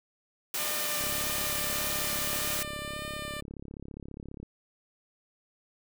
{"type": "high-pass noise", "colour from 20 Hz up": "white", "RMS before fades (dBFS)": -32, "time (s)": [0.54, 2.63], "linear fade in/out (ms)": 2, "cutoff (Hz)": 120, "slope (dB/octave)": 24}
{"type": "tone with vibrato", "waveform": "10% pulse", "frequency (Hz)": 599, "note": "D5", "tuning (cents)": 34, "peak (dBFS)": -28, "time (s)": [0.58, 3.41], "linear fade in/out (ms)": 10, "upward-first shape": "sine", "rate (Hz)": 1.7, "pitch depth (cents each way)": 13}
{"type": "click train", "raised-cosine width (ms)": 3, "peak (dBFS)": -29, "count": 120, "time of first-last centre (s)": [1.01, 4.43], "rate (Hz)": 34.8}
{"effects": []}